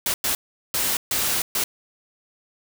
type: noise bursts at uneven times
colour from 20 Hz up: white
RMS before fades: -23 dBFS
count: 5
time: 0.06-0.14 / 0.24-0.35 / 0.74-0.97 / 1.11-1.42 / 1.55-1.64 s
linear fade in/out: 2 ms
effects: none